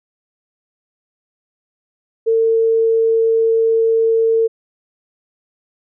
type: tone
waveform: sine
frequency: 451.6 Hz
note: A4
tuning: 45 cents sharp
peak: -11 dBFS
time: 2.26-4.48 s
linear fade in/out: 20 ms
effects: none